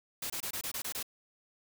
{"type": "noise bursts", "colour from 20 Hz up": "white", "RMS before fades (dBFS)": -37, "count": 8, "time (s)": [0.22, 1.028], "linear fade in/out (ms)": 5, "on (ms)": 80, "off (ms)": 24, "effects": []}